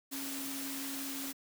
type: tone in noise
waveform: sine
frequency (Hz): 273.6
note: C#4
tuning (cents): -23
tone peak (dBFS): -41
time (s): 0.11-1.33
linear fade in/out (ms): 20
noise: white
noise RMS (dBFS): -41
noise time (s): 0.11-1.33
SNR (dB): -3
effects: high-pass 150 Hz 12 dB/octave